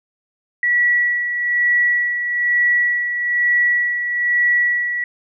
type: tone with tremolo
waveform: sine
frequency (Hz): 1939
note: B6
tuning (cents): -32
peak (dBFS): -12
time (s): 0.63-5.04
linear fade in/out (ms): 2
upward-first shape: sine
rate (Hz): 1.1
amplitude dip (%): 55
effects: none